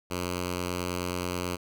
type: tone with notch filter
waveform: 5% pulse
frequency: 89.3 Hz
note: F2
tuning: 39 cents sharp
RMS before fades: -32 dBFS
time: 0.1-1.57 s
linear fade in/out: 20 ms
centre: 740 Hz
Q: 1.7
effects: none